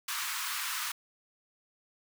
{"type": "high-pass noise", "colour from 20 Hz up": "pink", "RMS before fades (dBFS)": -35, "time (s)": [0.08, 0.92], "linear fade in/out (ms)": 5, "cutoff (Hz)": 1000, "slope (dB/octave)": 48, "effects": []}